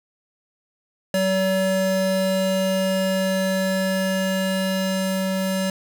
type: tone pair together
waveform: square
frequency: 190.04 / 570 Hz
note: F#3 / C#5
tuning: +47 / +48 cents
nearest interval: octave + perfect fifth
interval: 1901 cents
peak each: -23 dBFS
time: 1.14-5.7 s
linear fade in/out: 2 ms
effects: none